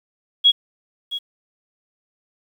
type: tone with echo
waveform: sine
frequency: 3322 Hz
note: G#7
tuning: in tune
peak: -9 dBFS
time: 0.44-0.52 s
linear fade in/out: 20 ms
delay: 670 ms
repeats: 1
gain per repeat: -14 dB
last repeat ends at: 1.19 s
effects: 8-bit